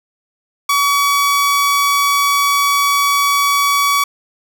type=tone; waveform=sawtooth; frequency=1135 Hz; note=C#6; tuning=41 cents sharp; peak=-8 dBFS; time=0.69-4.04 s; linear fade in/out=5 ms; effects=none